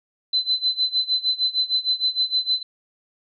sine tone with tremolo, 4038 Hz, B7, 38 cents sharp, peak -16 dBFS, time 0.33-2.63 s, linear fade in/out 5 ms, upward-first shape sine, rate 6.5 Hz, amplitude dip 90%, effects none

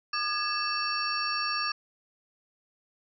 sine tone cluster, 1210 / 1672 / 2646 / 4514 / 5540 Hz, D#6 / G#6 / E7 / C#8 / F8, -49 / +11 / +6 / +31 / -15 cents, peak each -31 / -35 / -36 / -33 / -36 dBFS, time 0.13-1.72 s, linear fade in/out 5 ms, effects none

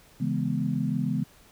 sine chord, C# minor seventh, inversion none, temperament equal, 138.59 / 164.81 / 207.7 / 246.9 Hz, C#3 / E3 / G#3 / B3, 0 / 0 / 0 / 0 cents, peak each -30 dBFS, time 0.2-1.24 s, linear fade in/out 10 ms, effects pink hiss -56 dBFS RMS until 1.51 s

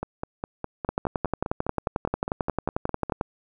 two click trains, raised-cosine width 1 ms, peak -15 / -10 dBFS, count 16 / 27, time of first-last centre 0.03-3.097 / 0.89-3.211 s, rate 4.89 / 11.2 Hz, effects none

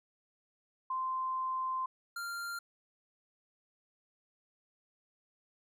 sine / square tone pair in turn, 1040 / 1391.1 Hz, C6 / F6, -11 / -7 cents, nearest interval perfect fourth, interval 504 cents, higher second, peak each -32 / -38 dBFS, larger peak first, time 0.9-1.86 / 2.16-2.59 s, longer first, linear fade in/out 5 ms, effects none

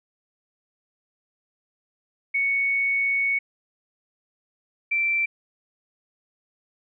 sine tone pair in turn, 2221 / 2343 Hz, C#7 / D7, +3 / -5 cents, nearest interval minor second, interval 92 cents, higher second, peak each -20 dBFS, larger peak neither, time 2.34-3.39 / 4.91-5.26 s, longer first, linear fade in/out 10 ms, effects none

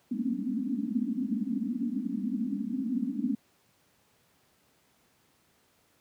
white band-pass noise, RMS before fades -31 dBFS, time 0.11-3.35 s, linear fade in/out 5 ms, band 200 to 280 Hz, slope 96 dB/octave, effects pink hiss -67 dBFS RMS until 6 s + high-pass 100 Hz 12 dB/octave

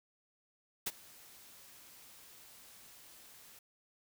white noise with ADSR envelope, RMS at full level -34 dBFS, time 0.86-3.59 s, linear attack 11 ms, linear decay 34 ms, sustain -23 dB, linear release 4 ms, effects none

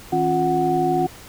sine tone cluster, 160.4 / 273.1 / 353.2 / 741 Hz, E3 / C#4 / F4 / F#5, -47 / -26 / +20 / +2 cents, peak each -27 / -25 / -21 / -20 dBFS, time 0.12-1.07 s, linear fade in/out 10 ms, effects pink hiss -42 dBFS RMS until 1.28 s

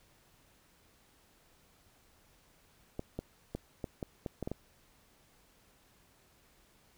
clicks, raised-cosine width 2 ms, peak -23 dBFS, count 9, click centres 2.994 / 3.19 / 3.55 / 3.842 / 4.028 / 4.262 / 4.427 / 4.475 / 4.516 s, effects pink hiss -66 dBFS RMS until 6.97 s

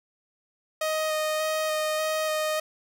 sawtooth tone with vibrato, 622.3 Hz, D#5, in tune, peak -21 dBFS, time 0.81-2.6 s, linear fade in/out 5 ms, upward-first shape square, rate 1.7 Hz, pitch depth 10 cents each way, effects none

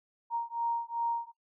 sine beating tone pair, 932 / 934.6 Hz, A#5 / A#5, -1 / +4 cents, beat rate 2.6 Hz, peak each -33 / -33 dBFS, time 0.3-1.32 s, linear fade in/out 50 ms, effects noise-tail reverb RT60 0.1 s tail -21 dB re dry

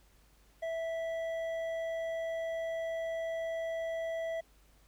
sine tone with hard clipping, 657 Hz, E5, 6 cents flat, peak -35 dBFS, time 0.62-4.41 s, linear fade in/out 10 ms, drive 7 dB, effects added 50 Hz sine -63 dBFS peak until 4.87 s + pink hiss -67 dBFS RMS until 4.87 s

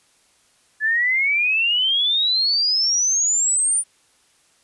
sine exponential sweep, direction up, 1711 to 9397 Hz, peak -16 dBFS, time 0.8-3.84 s, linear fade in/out 50 ms, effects white hiss -59 dBFS RMS until 4.63 s + resampled to 24000 Hz

